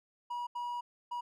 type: tone bursts at uneven times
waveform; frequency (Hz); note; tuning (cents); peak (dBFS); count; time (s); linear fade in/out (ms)
triangle; 965; B5; -40; -33; 3; 0.3-0.47 / 0.55-0.81 / 1.11-1.21; 10
effects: none